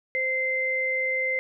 sine tone pair together, 519.5 / 2078 Hz, C5 / C7, -12 / -12 cents, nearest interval 2 octaves, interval 2400 cents, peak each -30 / -24 dBFS, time 0.15-1.39 s, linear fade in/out 0 ms, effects none

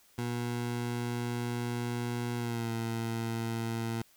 20% pulse tone with pitch glide, 120 to 114.58 Hz, B2 to A#2, -49 to -29 cents, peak -27 dBFS, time 0.18-4.02 s, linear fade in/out 5 ms, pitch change -80 cents, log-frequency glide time 2.36-2.71 s, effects white hiss -63 dBFS RMS until 4.16 s

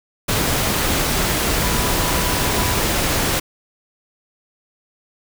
sine tone in noise, 987.8 Hz, B5, in tune, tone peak -29 dBFS, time 1.63-2.83 s, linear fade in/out 10 ms, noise pink, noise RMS -19 dBFS, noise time 0.28-3.4 s, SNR -13 dB, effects none

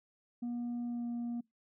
sine tone with pitch glide, 239.9 to 237.7 Hz, A#3 to A#3, +50 to +34 cents, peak -32 dBFS, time 0.42-1.41 s, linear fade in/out 10 ms, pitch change -16 cents, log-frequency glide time 0.86-1.06 s, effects noise-tail reverb RT60 0.2 s tail -26 dB re dry + tanh soft clip ceiling -34 dBFS

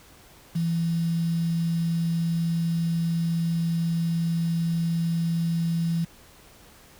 sine tone with quantisation, 167.1 Hz, E3, 24 cents sharp, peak -22 dBFS, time 0.55-6.05 s, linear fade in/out 10 ms, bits 7, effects pink hiss -52 dBFS RMS until 6.99 s

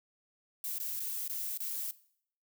violet noise with dropouts, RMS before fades -37 dBFS, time 0.64-1.91 s, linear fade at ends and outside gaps 1 ms, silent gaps 0.783-0.8 / 0.997-1.002 / 1.279-1.297 / 1.574-1.603 s, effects noise-tail reverb RT60 0.6 s tail -18 dB re dry

